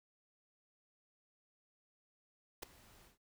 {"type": "noise with ADSR envelope", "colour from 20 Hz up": "pink", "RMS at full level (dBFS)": -40, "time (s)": [2.62, 3.18], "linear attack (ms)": 12, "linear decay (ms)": 4, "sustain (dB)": -23, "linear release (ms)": 130, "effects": ["noise-tail reverb RT60 0.1 s tail -19 dB re dry"]}